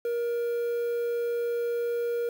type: tone with quantisation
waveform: triangle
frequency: 472.7 Hz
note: A#4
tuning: 24 cents sharp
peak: -24 dBFS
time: 0.05-2.29 s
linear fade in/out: 2 ms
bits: 8
effects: none